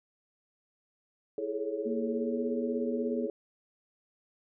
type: chord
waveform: sine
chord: A major seventh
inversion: second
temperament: equal with one note detuned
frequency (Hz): 329.6 / 415.3 / 431.9 / 554.4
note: E4 / G#4 / A4 / C#5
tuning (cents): 0 / 0 / -32 / 0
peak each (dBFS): -39 / -36 / -35 / -38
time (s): 1.38-3.3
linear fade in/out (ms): 2
type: tone with pitch glide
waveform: sine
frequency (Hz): 233.1 to 241.6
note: A#3 to B3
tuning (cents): 0 to -38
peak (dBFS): -32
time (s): 1.85-3.27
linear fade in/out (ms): 20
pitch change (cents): +62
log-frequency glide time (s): 2.06-2.42
effects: none